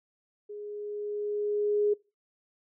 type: tone with level ramp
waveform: sine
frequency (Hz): 415.3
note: G#4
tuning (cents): 0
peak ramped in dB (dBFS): -38 to -21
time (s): 0.49-1.94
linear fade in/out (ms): 10
effects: noise-tail reverb RT60 0.3 s tail -24 dB re dry